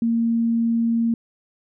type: tone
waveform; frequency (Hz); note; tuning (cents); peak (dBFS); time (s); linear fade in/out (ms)
sine; 230.7; A#3; -18; -17; 0.02-1.14; 2
effects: none